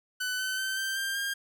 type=tone with pitch steps; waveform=sawtooth; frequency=1500 / 1520.9 / 1542.2 / 1563.7 / 1585.5 / 1607.7 Hz; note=F#6 / F#6 / G6 / G6 / G6 / G6; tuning=+23 / +47 / -29 / -5 / +19 / +43 cents; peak=-26 dBFS; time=0.2-1.34 s; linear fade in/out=10 ms; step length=190 ms; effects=none